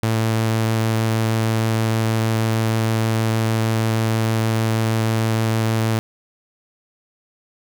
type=tone; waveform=sawtooth; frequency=111.7 Hz; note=A2; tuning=27 cents sharp; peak=-13 dBFS; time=0.03-5.99 s; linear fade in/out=0 ms; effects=none